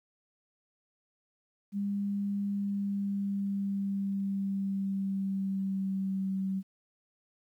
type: tone with pitch glide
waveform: sine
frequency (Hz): 201 to 191.7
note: G3 to G3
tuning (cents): +44 to -38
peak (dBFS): -29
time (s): 1.72-6.63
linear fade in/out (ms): 50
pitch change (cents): -82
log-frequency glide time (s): 2.47-6.34
effects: 11-bit